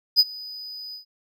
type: tone with ADSR envelope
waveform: triangle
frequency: 4978 Hz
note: D#8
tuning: in tune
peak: -9 dBFS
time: 0.16-1.05 s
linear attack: 36 ms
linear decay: 39 ms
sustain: -24 dB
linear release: 110 ms
effects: none